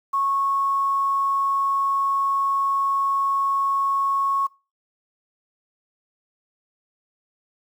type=tone with quantisation; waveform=sine; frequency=1100 Hz; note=C#6; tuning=14 cents flat; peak=-19 dBFS; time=0.13-4.47 s; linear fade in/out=10 ms; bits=8; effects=noise-tail reverb RT60 0.3 s tail -23 dB re dry